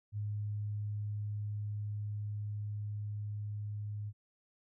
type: tone with level ramp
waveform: sine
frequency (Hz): 104.3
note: G#2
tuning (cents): +8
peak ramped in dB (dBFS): -34 to -37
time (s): 0.12-4.13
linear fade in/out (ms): 50
effects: none